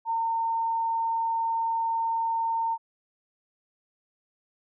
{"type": "tone", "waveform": "sine", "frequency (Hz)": 911, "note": "A#5", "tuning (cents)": -40, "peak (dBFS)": -24, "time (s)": [0.05, 2.78], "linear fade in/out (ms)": 50, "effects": []}